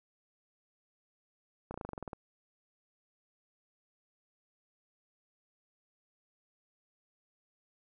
slowing click train, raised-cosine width 1 ms, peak -26 dBFS, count 11, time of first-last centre 1.71-2.132 s, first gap 32 ms, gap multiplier 1.06, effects none

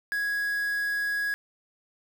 triangle tone with quantisation, 1661.2 Hz, G#6, in tune, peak -24 dBFS, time 0.12-1.34 s, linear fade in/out 0 ms, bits 7, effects none

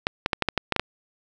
clicks, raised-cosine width 0.3 ms, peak -5 dBFS, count 9, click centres 0.069 / 0.261 / 0.332 / 0.423 / 0.487 / 0.577 / 0.723 / 0.763 / 0.796 s, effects none

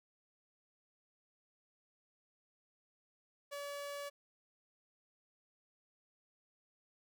sawtooth tone, 571 Hz, D5, 49 cents flat, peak -38 dBFS, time 3.51-4.1 s, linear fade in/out 20 ms, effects none

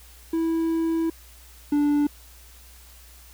triangle tone pair in turn, 327.6 / 291.9 Hz, E4 / D4, -11 / -10 cents, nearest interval major second, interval 199 cents, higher first, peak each -19 / -16 dBFS, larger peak second, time 0.33-1.1 / 1.72-2.07 s, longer first, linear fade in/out 5 ms, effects added 60 Hz sine -48 dBFS peak until 3.33 s + white hiss -51 dBFS RMS until 3.33 s

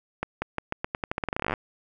accelerating click train, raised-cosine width 0.5 ms, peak -12 dBFS, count 23, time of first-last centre 0.23-1.538 s, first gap 190 ms, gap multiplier 0.86, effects none

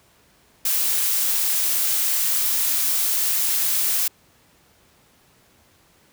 blue noise, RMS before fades -21 dBFS, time 0.65-4.08 s, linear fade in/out 5 ms, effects pink hiss -57 dBFS RMS until 6.12 s + high-pass 60 Hz 12 dB/octave

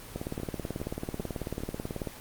two click trains, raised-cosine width 2 ms, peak -19 / -23 dBFS, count 36 / 4, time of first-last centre 0.16-2.073 / 0.4-1.605 s, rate 18.3 / 2.49 Hz, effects pink hiss -45 dBFS RMS until 2.2 s + Opus 24 kbps

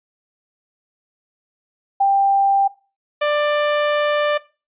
sine / sawtooth tone pair in turn, 790 / 591.8 Hz, G5 / D5, +13 / +13 cents, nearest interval perfect fourth, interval 500 cents, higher first, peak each -12 dBFS, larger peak neither, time 2-2.68 / 3.21-4.38 s, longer second, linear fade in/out 10 ms, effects noise-tail reverb RT60 0.3 s tail -18 dB re dry + resampled to 8000 Hz

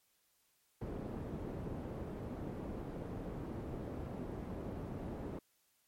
white low-pass noise, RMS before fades -43 dBFS, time 0.81-5.39 s, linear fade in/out 5 ms, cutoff 360 Hz, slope 12 dB/octave, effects white hiss -75 dBFS RMS until 5.87 s + MP3 64 kbps

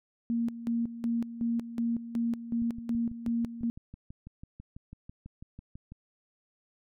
sine tone with tremolo, 233.1 Hz, A#3, in tune, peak -26 dBFS, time 0.3-3.7 s, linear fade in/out 0 ms, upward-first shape square, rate 2.7 Hz, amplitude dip 75%
click train, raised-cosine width 5 ms, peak -32 dBFS, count 21, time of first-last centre 2.62-5.92 s, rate 6.06 Hz
effects none

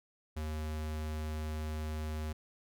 square tone, 77.3 Hz, D#2, 11 cents flat, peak -36 dBFS, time 0.36-2.33 s, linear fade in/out 10 ms, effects none

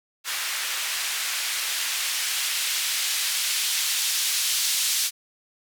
blue noise with band-pass filter sweep, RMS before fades -26 dBFS, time 0.24-5.11 s, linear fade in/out 50 ms, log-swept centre 1700 to 3900 Hz, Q 0.83, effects none

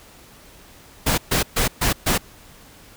pink noise bursts, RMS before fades -19 dBFS, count 5, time 1.06-2.18 s, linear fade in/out 10 ms, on 120 ms, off 130 ms, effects pink hiss -47 dBFS RMS until 2.96 s

